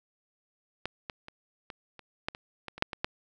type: clicks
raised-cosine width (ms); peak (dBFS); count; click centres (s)
0.3; -16 / -20 / -28 / -24 / -30 / -14 / -26 / -22 / -27 / -7 / -19 / -12; 12; 0.856 / 1.098 / 1.284 / 1.702 / 1.993 / 2.285 / 2.349 / 2.683 / 2.78 / 2.824 / 2.932 / 3.045
effects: none